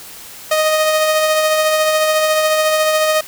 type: tone with tremolo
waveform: sawtooth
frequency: 622.3 Hz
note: D#5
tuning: in tune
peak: -7 dBFS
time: 0.51-3.21 s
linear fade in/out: 5 ms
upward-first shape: triangle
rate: 14 Hz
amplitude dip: 35%
effects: white hiss -35 dBFS RMS until 3.27 s